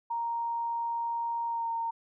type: tone with pitch glide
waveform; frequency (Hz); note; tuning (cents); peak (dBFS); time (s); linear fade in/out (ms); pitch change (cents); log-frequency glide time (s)
sine; 932.3 to 920; A#5 to A#5; 0 to -23; -29; 0.1-1.91; 10; -23; 1.47-1.69
effects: none